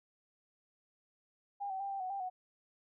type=tone with pitch steps; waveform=sine; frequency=805 / 764 / 793 / 785 / 742 / 791 / 738 Hz; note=G5 / G5 / G5 / G5 / F#5 / G5 / F#5; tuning=+46 / -45 / +20 / +2 / +5 / +15 / -5 cents; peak=-36 dBFS; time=1.6-2.3 s; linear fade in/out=20 ms; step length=100 ms; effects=none